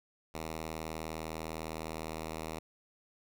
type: tone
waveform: 5% pulse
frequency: 79.8 Hz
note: D#2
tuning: 44 cents sharp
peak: -27 dBFS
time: 0.34-2.59 s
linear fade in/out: 5 ms
effects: none